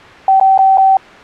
sine tone with dropouts, 770 Hz, G5, 31 cents flat, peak -5 dBFS, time 0.28-0.97 s, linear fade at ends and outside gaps 2 ms, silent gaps 0.399-0.411 / 0.577-0.589 / 0.774-0.781 s, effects white hiss -34 dBFS RMS until 1.23 s + low-pass 2000 Hz 12 dB/octave

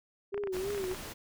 sine tone with vibrato, 388.4 Hz, G4, 16 cents flat, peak -32 dBFS, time 0.32-0.95 s, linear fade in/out 20 ms, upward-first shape sine, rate 3.1 Hz, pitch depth 98 cents each way
clicks, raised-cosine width 0.5 ms, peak -26 dBFS, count 11, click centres 0.344 / 0.378 / 0.437 / 0.473 / 0.567 / 0.705 / 0.747 / 0.778 / 0.841 / 0.914 / 0.947 s
pink noise, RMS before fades -43 dBFS, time 0.52-1.14 s, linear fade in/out 20 ms
effects none

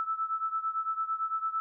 sine beating tone pair, 1312 / 1320.9 Hz, E6 / E6, -9 / +3 cents, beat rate 8.9 Hz, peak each -31 / -34 dBFS, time 0-1.6 s, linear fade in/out 0 ms, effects none

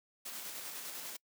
white noise with tremolo, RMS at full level -43 dBFS, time 0.25-1.17 s, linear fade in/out 10 ms, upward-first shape square, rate 10 Hz, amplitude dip 25%, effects noise-tail reverb RT60 0.1 s tail -26 dB re dry + high-pass 200 Hz 12 dB/octave

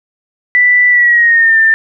sine tone with pitch glide, 1975.5 to 1790.7 Hz, B6 to A6, 0 to +30 cents, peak -5 dBFS, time 0.55-1.74 s, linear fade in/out 0 ms, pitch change -170 cents, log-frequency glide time 0.89-1.58 s, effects none

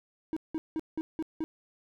triangle tone bursts, 317.9 Hz, D#4, 37 cents sharp, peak -27 dBFS, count 6, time 0.33-1.44 s, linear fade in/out 0 ms, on 35 ms, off 180 ms, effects none

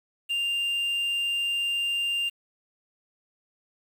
triangle tone with quantisation, 2794 Hz, F7, in tune, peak -23 dBFS, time 0.29-2.3 s, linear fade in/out 20 ms, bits 8, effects none

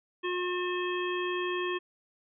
harmonic tone with a mistuned harmonic, 358.8 Hz, F4, 47 cents sharp, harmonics 1 / 3 / 5 / 7 / 9, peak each -31 / -36 / -38 / -39 / -41 dBFS, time 0.23-1.79 s, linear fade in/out 20 ms, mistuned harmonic 7, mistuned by +51 cents, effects none

